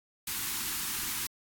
white band-stop noise, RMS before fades -34 dBFS, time 0.27-1.27 s, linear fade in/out 5 ms, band 380 to 870 Hz, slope 48 dB/octave, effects AAC 64 kbps

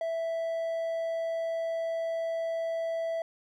triangle tone, 659.3 Hz, E5, in tune, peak -27 dBFS, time 0.01-3.22 s, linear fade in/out 2 ms, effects none

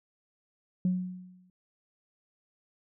sine tone with exponential decay, 182.6 Hz, F#3, 23 cents flat, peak -21 dBFS, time 0.85-1.5 s, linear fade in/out 2 ms, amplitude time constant 140 ms, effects tanh soft clip ceiling -19 dBFS

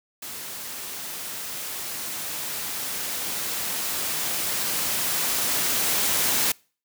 white noise with level ramp, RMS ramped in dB -36 to -22 dBFS, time 0.22-6.52 s, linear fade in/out 5 ms, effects noise-tail reverb RT60 0.4 s tail -26 dB re dry + high-pass 100 Hz 12 dB/octave

